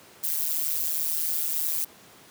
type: noise with amplitude modulation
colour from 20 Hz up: violet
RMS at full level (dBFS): -23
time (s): 0.23-1.85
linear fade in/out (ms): 10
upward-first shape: sine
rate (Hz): 158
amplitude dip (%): 100
effects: pink hiss -51 dBFS RMS until 2.3 s + high-pass 150 Hz 12 dB/octave